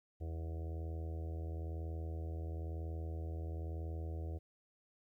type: harmonic tone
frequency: 81 Hz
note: E2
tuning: 30 cents flat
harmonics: 1 / 2 / 4 / 5 / 6 / 7 / 8 / 9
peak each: -39 / -53 / -52 / -55 / -56 / -59 / -61 / -60 dBFS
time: 0.2-4.39 s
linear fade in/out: 20 ms
effects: 13-bit